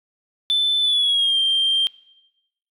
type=tone with pitch glide; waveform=sine; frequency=3520 to 3172 Hz; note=A7 to G7; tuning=0 to +20 cents; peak=-14 dBFS; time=0.5-1.87 s; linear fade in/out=0 ms; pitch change=-180 cents; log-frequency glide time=0.81-1.38 s; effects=noise-tail reverb RT60 0.9 s tail -21 dB re dry + tanh soft clip ceiling -13 dBFS